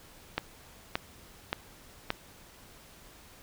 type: click train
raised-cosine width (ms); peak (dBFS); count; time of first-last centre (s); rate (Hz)
0.3; -12; 4; 0.38-2.104; 1.74
effects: pink hiss -54 dBFS RMS until 3.42 s